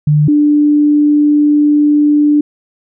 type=tone pair in turn; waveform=sine; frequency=149.5 / 295.5 Hz; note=D3 / D4; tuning=+31 / +11 cents; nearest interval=octave; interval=1180 cents; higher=second; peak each=-6 dBFS; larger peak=neither; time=0.07-0.28 / 0.28-2.41 s; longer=second; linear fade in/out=5 ms; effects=none